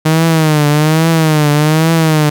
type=tone with vibrato; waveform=sawtooth; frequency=155.56 Hz; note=D#3; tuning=in tune; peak=-4 dBFS; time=0.05-2.3 s; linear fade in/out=10 ms; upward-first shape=triangle; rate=1.2 Hz; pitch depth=110 cents each way; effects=none